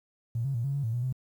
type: tone with pitch steps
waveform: triangle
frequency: 116.4 / 137 / 117 / 138.7 / 141.2 / 112.8 / 121 / 128.7 Hz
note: A#2 / C#3 / A#2 / C#3 / C#3 / A2 / B2 / C3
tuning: -2 / -20 / +7 / +1 / +32 / +44 / -35 / -28 cents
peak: -23 dBFS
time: 0.35-1.126 s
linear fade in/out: 5 ms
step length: 97 ms
effects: tanh soft clip ceiling -25 dBFS + 10-bit